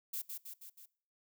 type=noise with echo; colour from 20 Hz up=violet; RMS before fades=-39 dBFS; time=0.13-0.22 s; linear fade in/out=10 ms; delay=160 ms; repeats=4; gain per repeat=-4 dB; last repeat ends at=0.86 s; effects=noise-tail reverb RT60 0.5 s tail -22 dB re dry